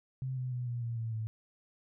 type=tone with pitch steps; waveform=sine; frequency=130.81 / 127.16 / 123.61 / 120.16 / 116.81 / 113.55 / 110.38 Hz; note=C3 / C3 / B2 / B2 / A#2 / A#2 / A2; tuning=0 / -49 / +2 / -47 / +4 / -45 / +6 cents; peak=-33 dBFS; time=0.22-1.27 s; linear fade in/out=0 ms; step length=150 ms; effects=none